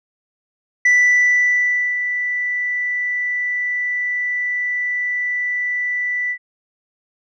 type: tone with ADSR envelope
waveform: sine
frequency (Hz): 1975.5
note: B6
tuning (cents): 0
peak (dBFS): -7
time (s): 0.85-6.38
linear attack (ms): 7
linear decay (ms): 1100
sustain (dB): -11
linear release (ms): 73
effects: tanh soft clip ceiling -9 dBFS